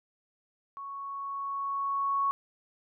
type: tone with level ramp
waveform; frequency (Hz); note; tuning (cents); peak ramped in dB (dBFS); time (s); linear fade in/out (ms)
sine; 1109; C#6; 0; -38 to -24; 0.77-2.31; 0
effects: none